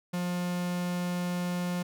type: tone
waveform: 45% pulse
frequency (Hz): 177.3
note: F3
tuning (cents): +26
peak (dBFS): -29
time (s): 0.13-1.83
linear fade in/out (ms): 10
effects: none